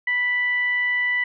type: tone with frequency modulation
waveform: sine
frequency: 1975.5 Hz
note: B6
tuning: in tune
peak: -19 dBFS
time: 0.07-1.24 s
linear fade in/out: 5 ms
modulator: 997 Hz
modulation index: 0.24
effects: none